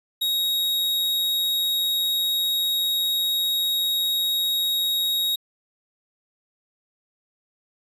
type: tone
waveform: 45% pulse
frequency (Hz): 3779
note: A#7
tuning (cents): +23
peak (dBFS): -21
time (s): 0.21-5.36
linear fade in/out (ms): 10
effects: resampled to 32000 Hz